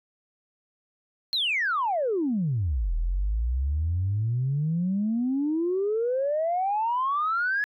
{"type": "exponential two-way sweep", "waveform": "sine", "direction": "down then up", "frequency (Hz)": [4290, 38.9, 1711], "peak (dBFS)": -22, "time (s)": [1.33, 7.64], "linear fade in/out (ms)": 0, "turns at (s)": 2.94, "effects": ["tanh soft clip ceiling -18 dBFS"]}